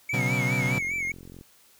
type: tone with vibrato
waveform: triangle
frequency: 2229 Hz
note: C#7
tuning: 9 cents sharp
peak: -25 dBFS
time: 0.09-1.12 s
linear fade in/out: 5 ms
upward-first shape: sine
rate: 4.9 Hz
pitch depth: 82 cents each way
type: chord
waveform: 35% pulse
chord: B suspended second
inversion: none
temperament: equal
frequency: 123.47 / 138.59 / 185 Hz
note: B2 / C#3 / F#3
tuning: 0 / 0 / 0 cents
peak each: -26 / -28 / -30 dBFS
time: 0.13-0.79 s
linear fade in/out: 10 ms
type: click train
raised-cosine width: 3 ms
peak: -32 dBFS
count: 37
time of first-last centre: 0.6-1.411 s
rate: 44.4 Hz
effects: white hiss -58 dBFS RMS until 1.79 s